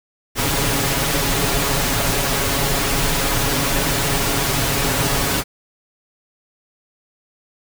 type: noise with comb filter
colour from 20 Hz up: pink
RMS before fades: -19 dBFS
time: 0.35-5.44 s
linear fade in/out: 50 ms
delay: 7.2 ms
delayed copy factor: +0.65
effects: none